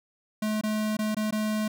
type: tone with dropouts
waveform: square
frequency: 214.6 Hz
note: A3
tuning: 43 cents flat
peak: -26 dBFS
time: 0.42-1.68 s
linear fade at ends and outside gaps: 5 ms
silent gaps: 0.612-0.635 / 0.969-0.989 / 1.147-1.167 / 1.309-1.324 s
effects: none